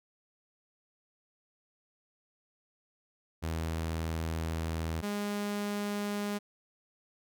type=tone pair in turn; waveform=sawtooth; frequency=81.2 / 205.2 Hz; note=E2 / G#3; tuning=-26 / -21 cents; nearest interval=octave + major third; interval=1605 cents; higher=second; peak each=-28 dBFS; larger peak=neither; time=3.42-5.02 / 5.02-6.39 s; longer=first; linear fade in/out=20 ms; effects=none